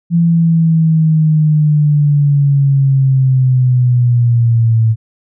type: linear sweep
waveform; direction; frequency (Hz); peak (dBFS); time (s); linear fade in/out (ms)
sine; down; 170.1 to 110.9; -7; 0.1-4.96; 50
effects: none